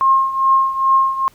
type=tone with tremolo; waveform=sine; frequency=1070 Hz; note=C6; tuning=38 cents sharp; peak=-8 dBFS; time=0.01-1.28 s; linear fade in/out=0 ms; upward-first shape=triangle; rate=2.4 Hz; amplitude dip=80%; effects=pink hiss -51 dBFS RMS until 1.34 s